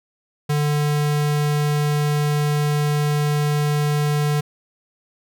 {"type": "tone", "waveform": "square", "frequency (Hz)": 147.9, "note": "D3", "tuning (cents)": 13, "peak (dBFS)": -18, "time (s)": [0.49, 4.41], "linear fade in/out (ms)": 10, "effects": []}